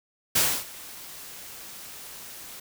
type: noise with ADSR envelope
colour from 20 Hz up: white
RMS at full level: -20 dBFS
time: 0.35-2.6 s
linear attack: 10 ms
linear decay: 280 ms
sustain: -22 dB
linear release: 6 ms
effects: none

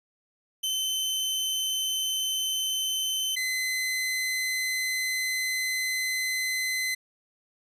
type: tone pair in turn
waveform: sawtooth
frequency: 3066 / 2040 Hz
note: G7 / C7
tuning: -39 / -44 cents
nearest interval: perfect fifth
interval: 705 cents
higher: first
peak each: -23 dBFS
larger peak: neither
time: 0.63-3.36 / 3.36-6.95 s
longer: second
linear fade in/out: 10 ms
effects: resampled to 32000 Hz

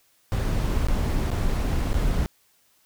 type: noise with dropouts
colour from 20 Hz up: brown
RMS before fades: -23 dBFS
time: 0.32-2.26 s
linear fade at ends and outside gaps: 0 ms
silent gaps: 0.869-0.885 / 1.304-1.316 / 1.931-1.943 s
effects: white hiss -63 dBFS RMS until 2.85 s

